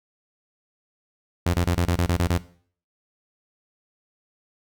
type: tone bursts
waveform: sawtooth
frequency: 87.3 Hz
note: F2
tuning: in tune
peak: -15 dBFS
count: 9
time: 1.46-2.377 s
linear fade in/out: 5 ms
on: 77 ms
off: 28 ms
effects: noise-tail reverb RT60 0.5 s tail -17 dB re dry